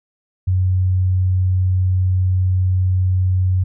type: tone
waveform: sine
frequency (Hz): 92.5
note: F#2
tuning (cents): 0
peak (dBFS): -13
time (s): 0.47-3.64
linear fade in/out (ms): 10
effects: none